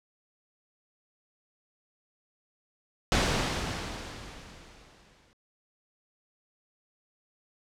pink noise with exponential decay, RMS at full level -23 dBFS, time 3.12-5.33 s, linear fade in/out 0 ms, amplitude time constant 480 ms, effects low-pass 6000 Hz 12 dB/octave

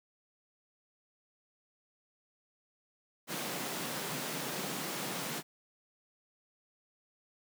pink high-pass noise, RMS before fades -38 dBFS, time 3.27-5.43 s, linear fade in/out 50 ms, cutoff 140 Hz, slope 48 dB/octave, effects none

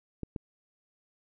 clicks, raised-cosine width 3 ms, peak -22 dBFS, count 2, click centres 0.233 / 0.362 s, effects none

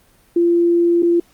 sine tone with dropouts, 343.2 Hz, F4, 30 cents flat, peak -11 dBFS, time 0.36-1.2 s, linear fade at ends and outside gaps 5 ms, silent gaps 1.024-1.029 s, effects pink hiss -54 dBFS RMS until 1.33 s + Opus 32 kbps

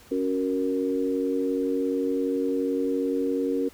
sine chord, F# major, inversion second, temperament equal with one note detuned, 277.2 / 368.9 / 466.2 Hz, C#4 / F#4 / A#4, 0 / -5 / 0 cents, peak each -26 / -30 / -27 dBFS, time 0.11-3.69 s, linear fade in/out 10 ms, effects pink hiss -52 dBFS RMS until 3.73 s

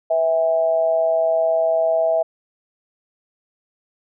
sine tone with amplitude modulation, 652 Hz, E5, 19 cents flat, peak -12 dBFS, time 0.1-2.23 s, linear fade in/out 10 ms, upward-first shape sine, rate 158 Hz, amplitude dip 65%, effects none

